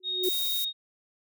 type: tone with exponential growth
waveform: sine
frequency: 368.6 Hz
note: F#4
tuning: 7 cents flat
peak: -22 dBFS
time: 0-0.29 s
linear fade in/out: 5 ms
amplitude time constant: 61 ms
type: tone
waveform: sine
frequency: 3729 Hz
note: A#7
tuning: in tune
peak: -28 dBFS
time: 0.03-0.73 s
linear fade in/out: 50 ms
type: noise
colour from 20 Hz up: violet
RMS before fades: -32 dBFS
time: 0.23-0.65 s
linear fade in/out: 10 ms
effects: none